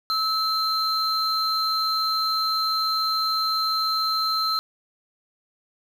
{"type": "tone pair together", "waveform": "triangle", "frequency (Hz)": [1300, 4127], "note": ["E6", "C8"], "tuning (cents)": [-24, -25], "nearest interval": "octave + minor sixth", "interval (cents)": 1999, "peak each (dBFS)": -22, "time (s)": [0.1, 4.59], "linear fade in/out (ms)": 0, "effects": ["tanh soft clip ceiling -12 dBFS", "8-bit"]}